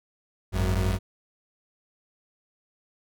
35% pulse tone pair together, 52.27 / 93 Hz, G#1 / F#2, +12 / +9 cents, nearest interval minor seventh, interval 997 cents, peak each -24 / -23 dBFS, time 0.52-0.99 s, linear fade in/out 50 ms, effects none

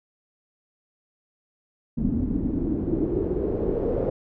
pink noise with low-pass filter sweep, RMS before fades -25 dBFS, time 1.97-4.1 s, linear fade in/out 10 ms, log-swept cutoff 230 to 510 Hz, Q 5.1, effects none

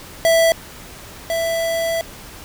square tone pair in turn, 659.3 / 662.6 Hz, E5 / E5, 0 / +9 cents, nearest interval unison, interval 9 cents, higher second, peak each -12 / -19 dBFS, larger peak first, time 0.25-0.52 / 1.3-2.01 s, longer second, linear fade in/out 0 ms, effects pink hiss -38 dBFS RMS until 2.44 s

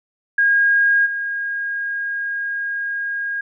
sine tone with level steps, 1629 Hz, G#6, 34 cents flat, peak -12 / -21 dBFS, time 0.38-3.41 s, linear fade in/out 5 ms, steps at 1.05 s, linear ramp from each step 20 ms, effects none

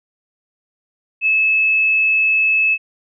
sine tone, 2600 Hz, E7, 24 cents flat, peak -12 dBFS, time 1.21-2.78 s, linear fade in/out 50 ms, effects none

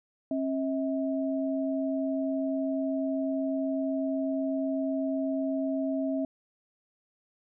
sine tone pair together, 269.9 / 642 Hz, C#4 / E5, -46 / -46 cents, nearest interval octave + minor third, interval 1500 cents, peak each -28 / -32 dBFS, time 0.31-6.25 s, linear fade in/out 2 ms, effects none

